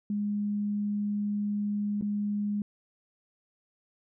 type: tone with dropouts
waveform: sine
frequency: 206.2 Hz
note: G#3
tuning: 12 cents flat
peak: -27 dBFS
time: 0.1-2.62 s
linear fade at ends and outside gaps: 2 ms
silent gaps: 2.012-2.023 s
effects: none